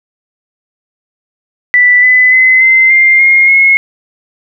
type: tone with pitch steps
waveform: sine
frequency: 1975.5 / 2007 / 2038 / 2070 / 2103 / 2136 / 2169 Hz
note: B6 / B6 / C7 / C7 / C7 / C7 / C#7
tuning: 0 / +27 / -46 / -19 / +8 / +35 / -38 cents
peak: -3 dBFS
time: 1.74-3.77 s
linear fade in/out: 0 ms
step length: 290 ms
effects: none